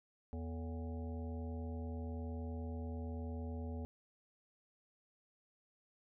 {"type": "harmonic tone with a mistuned harmonic", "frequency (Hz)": 81, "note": "E2", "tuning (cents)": -30, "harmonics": [1, 3, 5, 7, 9, 10], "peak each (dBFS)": [-41, -46, -52, -55, -58, -60], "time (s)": [0.33, 3.85], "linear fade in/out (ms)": 0, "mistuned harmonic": 5, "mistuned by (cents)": 120, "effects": []}